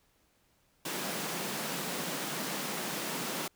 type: high-pass noise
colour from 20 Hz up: pink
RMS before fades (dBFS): -36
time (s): 0.85-3.48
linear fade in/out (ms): 5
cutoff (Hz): 150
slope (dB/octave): 48
effects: pink hiss -70 dBFS RMS until 3.55 s